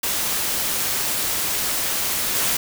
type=noise with level steps; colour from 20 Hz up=white; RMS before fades=-23 / -21 dBFS; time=0.03-2.57 s; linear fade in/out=5 ms; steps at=2.34 s; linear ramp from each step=20 ms; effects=none